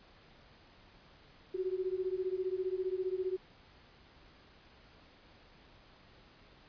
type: beating tone pair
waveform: sine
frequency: 366.3 / 381.3 Hz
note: F#4 / G4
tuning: -17 / -48 cents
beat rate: 15 Hz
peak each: -35 / -36 dBFS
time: 1.54-3.37 s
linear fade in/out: 10 ms
effects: pink hiss -60 dBFS RMS until 6.68 s + resampled to 11025 Hz